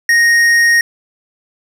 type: tone with tanh clipping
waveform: triangle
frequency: 1864.7 Hz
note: A#6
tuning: in tune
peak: -9 dBFS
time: 0.09-0.81 s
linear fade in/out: 2 ms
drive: 15 dB
effects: none